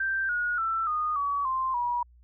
sine tone with pitch steps, 1568 / 1446.2 / 1333.8 / 1230.2 / 1134.7 / 1046.5 / 965.2 Hz, G6 / F#6 / E6 / D#6 / C#6 / C6 / B5, 0 / -40 / +20 / -20 / +40 / 0 / -40 cents, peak -25 dBFS, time 0-2.03 s, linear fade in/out 5 ms, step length 290 ms, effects added 60 Hz sine -53 dBFS peak until 2.23 s

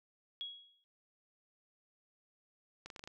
sine tone with exponential decay, 3322 Hz, G#7, in tune, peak -37 dBFS, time 0.41-0.84 s, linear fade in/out 0 ms, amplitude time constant 92 ms
clicks, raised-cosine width 0.2 ms, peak -30 dBFS, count 6, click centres 2.86 / 2.902 / 2.962 / 2.994 / 3.039 / 3.075 s
effects none

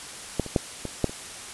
clicks, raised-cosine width 2 ms, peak -9 / -22 / -6 / -17 / -7 / -24 dBFS, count 6, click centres 0.397 / 0.463 / 0.562 / 0.853 / 1.043 / 1.095 s, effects white hiss -39 dBFS RMS until 1.53 s + resampled to 24000 Hz

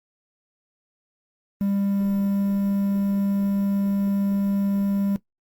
triangle tone with quantisation, 198.9 Hz, G3, 25 cents sharp, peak -18 dBFS, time 1.61-5.16 s, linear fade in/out 0 ms, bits 8, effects noise-tail reverb RT60 0.1 s tail -17 dB re dry + Opus 32 kbps

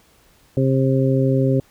harmonic tone, 133 Hz, C3, 29 cents sharp, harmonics 1 / 2 / 3 / 4, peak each -17 / -20 / -22 / -23 dBFS, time 0.57-1.6 s, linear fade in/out 2 ms, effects pink hiss -55 dBFS RMS until 1.7 s

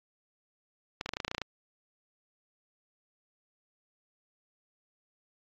clicks, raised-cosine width 0.2 ms, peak -15 dBFS, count 12, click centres 1.011 / 1.06 / 1.091 / 1.136 / 1.169 / 1.202 / 1.248 / 1.28 / 1.314 / 1.348 / 1.381 / 1.417 s, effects low-pass 5000 Hz 12 dB/octave + AAC 32 kbps

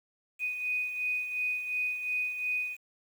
sine beating tone pair, 2489 / 2491.8 Hz, D#7 / D#7, 0 / +2 cents, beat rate 2.8 Hz, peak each -30 / -38 dBFS, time 0.39-2.77 s, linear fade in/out 50 ms, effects 9-bit

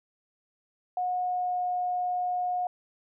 sine tone with pitch glide, 726 to 721.8 Hz, F#5 to F#5, -33 to -43 cents, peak -26 dBFS, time 0.97-2.67 s, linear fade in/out 2 ms, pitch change -10 cents, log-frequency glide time 1.22-1.62 s, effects none

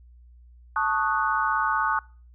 sine chord, D# half-diminished seventh, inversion second, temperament equal, 880 / 1108.7 / 1244.5 / 1480 Hz, A5 / C#6 / D#6 / F#6, 0 / 0 / 0 / 0 cents, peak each -27 dBFS, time 0.76-1.99 s, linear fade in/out 2 ms, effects noise-tail reverb RT60 0.4 s tail -25 dB re dry + added 60 Hz sine -48 dBFS peak until 2.34 s

